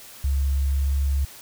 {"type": "tone with pitch glide", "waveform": "sine", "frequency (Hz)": [68.9, 69.34], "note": ["C#2", "C#2"], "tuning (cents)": [-10, 1], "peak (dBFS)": -19, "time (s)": [0.24, 1.25], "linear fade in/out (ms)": 5, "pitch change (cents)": 11, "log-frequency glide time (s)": [0.49, 1.03], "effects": ["white hiss -44 dBFS RMS until 1.41 s"]}